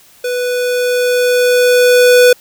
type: tone with level ramp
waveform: square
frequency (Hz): 494.1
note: B4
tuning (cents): +1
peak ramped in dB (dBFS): -16 to -4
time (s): 0.24-2.33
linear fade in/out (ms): 5
effects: white hiss -45 dBFS RMS until 2.4 s